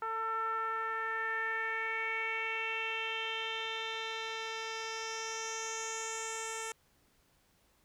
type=tone with low-pass filter sweep; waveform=10% pulse; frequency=447.1 Hz; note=A4; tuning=28 cents sharp; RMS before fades=-37 dBFS; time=0.02-6.72 s; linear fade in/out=2 ms; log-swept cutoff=1200 to 8600 Hz; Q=4.5; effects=pink hiss -70 dBFS RMS until 7.84 s